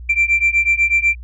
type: beating tone pair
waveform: sine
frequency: 2349 / 2357.1 Hz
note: D7 / D7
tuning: 0 / +6 cents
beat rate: 8.1 Hz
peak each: -15 / -14 dBFS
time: 0.09-1.15 s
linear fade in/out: 10 ms
effects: tanh soft clip ceiling -7 dBFS + added 60 Hz sine -30 dBFS peak until 1.23 s